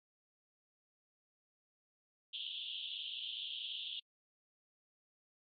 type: band-pass noise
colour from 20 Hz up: white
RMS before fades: -44 dBFS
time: 2.33-4 s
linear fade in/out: 10 ms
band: 2900 to 3600 Hz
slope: 96 dB/octave
effects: AAC 32 kbps